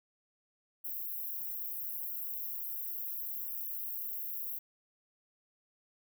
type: high-pass noise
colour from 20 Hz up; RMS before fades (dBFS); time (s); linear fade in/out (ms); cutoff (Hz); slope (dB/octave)
white; -39; 0.84-4.59; 10; 12000; 96
effects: none